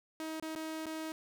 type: tone with dropouts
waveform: sawtooth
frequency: 317 Hz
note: D#4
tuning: 32 cents sharp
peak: -34 dBFS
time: 0.2-1.12 s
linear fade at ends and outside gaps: 1 ms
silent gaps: 0.399-0.425 / 0.552-0.559 / 0.858-0.864 s
effects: none